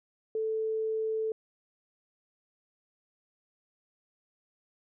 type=tone; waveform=sine; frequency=440 Hz; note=A4; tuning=in tune; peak=-28 dBFS; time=0.35-1.32 s; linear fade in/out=2 ms; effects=none